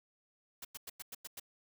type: noise bursts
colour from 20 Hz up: white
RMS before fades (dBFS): -45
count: 7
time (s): 0.62-1.398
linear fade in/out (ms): 5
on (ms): 28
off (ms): 97
effects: none